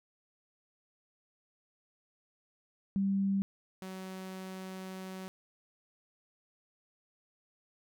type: tone pair in turn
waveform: sine / sawtooth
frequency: 196 / 188.07 Hz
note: G3 / F#3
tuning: 0 / +29 cents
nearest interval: minor second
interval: 71 cents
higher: first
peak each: -27 / -37 dBFS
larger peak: first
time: 2.96-3.42 / 3.82-5.28 s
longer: second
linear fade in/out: 0 ms
effects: none